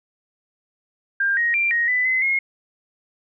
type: tone with pitch steps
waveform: sine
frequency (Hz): 1597 / 1878 / 2369 / 1876 / 1996 / 2041 / 2154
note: G6 / A#6 / D7 / A#6 / B6 / C7 / C7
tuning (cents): +32 / +12 / +14 / +11 / +18 / -44 / +50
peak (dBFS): -17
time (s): 1.2-2.39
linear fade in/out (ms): 5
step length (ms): 170
effects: none